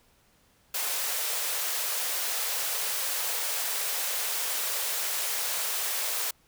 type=high-pass noise; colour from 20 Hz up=white; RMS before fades=-30 dBFS; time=0.74-6.31 s; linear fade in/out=5 ms; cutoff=430 Hz; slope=48 dB/octave; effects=pink hiss -64 dBFS RMS until 6.47 s